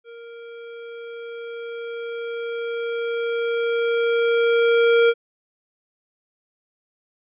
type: tone with level ramp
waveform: square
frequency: 466.2 Hz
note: A#4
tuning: in tune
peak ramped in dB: -39 to -13 dBFS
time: 0.04-5.14 s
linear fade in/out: 50 ms
effects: resampled to 8000 Hz